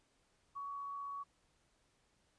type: tone with amplitude modulation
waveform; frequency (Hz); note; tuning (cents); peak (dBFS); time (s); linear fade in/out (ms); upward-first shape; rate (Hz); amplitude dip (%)
sine; 1124; C#6; +24; -40; 0.55-1.24; 20; sine; 75.7; 25
effects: pink hiss -75 dBFS RMS until 2.38 s + resampled to 22050 Hz